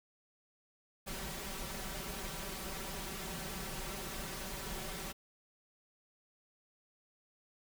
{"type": "noise with comb filter", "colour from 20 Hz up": "pink", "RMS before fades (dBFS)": -42, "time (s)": [1.06, 5.13], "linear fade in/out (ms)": 20, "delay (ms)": 5.2, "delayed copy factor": 0.85, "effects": []}